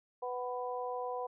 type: harmonic tone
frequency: 248.5 Hz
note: B3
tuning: 11 cents sharp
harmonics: 2 / 3 / 4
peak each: -38 / -40 / -41 dBFS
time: 0.22-1.27 s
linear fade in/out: 10 ms
effects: none